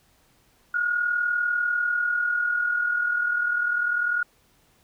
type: tone pair together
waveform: sine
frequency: 1400 / 1440.2 Hz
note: F6 / F#6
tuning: +4 / -47 cents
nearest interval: unison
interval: 49 cents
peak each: -30 / -22 dBFS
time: 0.74-4.23 s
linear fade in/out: 5 ms
effects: pink hiss -62 dBFS RMS until 4.83 s